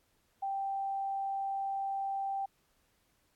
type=tone; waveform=sine; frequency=784 Hz; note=G5; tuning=in tune; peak=-32 dBFS; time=0.42-2.46 s; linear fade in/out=10 ms; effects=pink hiss -73 dBFS RMS until 3.35 s + AAC 64 kbps